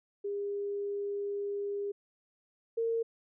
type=tone pair in turn; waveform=sine; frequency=404.5 / 457.7 Hz; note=G#4 / A#4; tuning=-46 / -32 cents; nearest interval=major second; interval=214 cents; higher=second; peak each=-32 / -28 dBFS; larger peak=second; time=0.24-1.92 / 2.77-3.03 s; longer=first; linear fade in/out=10 ms; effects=none